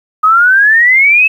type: exponential sweep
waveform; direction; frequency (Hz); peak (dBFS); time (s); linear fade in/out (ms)
sine; up; 1244.5 to 2628; -4; 0.23-1.28; 10
effects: 7-bit